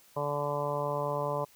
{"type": "harmonic tone", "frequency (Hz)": 145.2, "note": "D3", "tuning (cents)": -19, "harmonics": [1, 2, 3, 4, 5, 6, 7, 8], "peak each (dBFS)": [-37, -45, -37, -33, -42, -39, -35, -45], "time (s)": [0.16, 1.45], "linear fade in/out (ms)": 10, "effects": ["white hiss -60 dBFS RMS until 1.55 s"]}